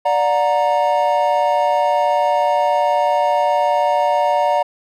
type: chord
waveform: triangle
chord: D augmented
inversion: none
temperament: equal with one note detuned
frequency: 587.3 / 726 / 932.3 Hz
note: D5 / F#5 / A#5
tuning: 0 / -33 / 0 cents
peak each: -16 dBFS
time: 0.05-4.63 s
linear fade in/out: 10 ms
effects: none